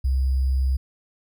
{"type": "tone with sample-and-hold", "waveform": "sine", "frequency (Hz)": 65.7, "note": "C2", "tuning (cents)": 8, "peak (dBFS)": -18, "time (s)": [0.04, 0.77], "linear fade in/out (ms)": 10, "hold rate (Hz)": 4900, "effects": []}